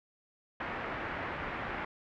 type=low-pass noise; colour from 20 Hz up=white; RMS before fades=-38 dBFS; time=0.6-1.85 s; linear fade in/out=5 ms; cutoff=2000 Hz; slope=24 dB/octave; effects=none